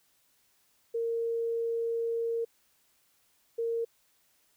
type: tone pair in turn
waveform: sine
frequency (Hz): 461.6 / 461.6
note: A#4 / A#4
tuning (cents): -17 / -17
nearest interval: unison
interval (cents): 0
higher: neither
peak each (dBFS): -28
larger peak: neither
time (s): 0.94-2.45 / 3.58-3.85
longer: first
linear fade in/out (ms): 10
effects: white hiss -69 dBFS RMS until 4.56 s